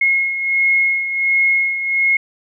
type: beating tone pair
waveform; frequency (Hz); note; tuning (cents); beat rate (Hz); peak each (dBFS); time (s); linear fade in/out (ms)
sine; 2162 / 2163.4; C#7 / C#7; -44 / -43; 1.4; -14 / -21; 0.01-2.17; 5
effects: none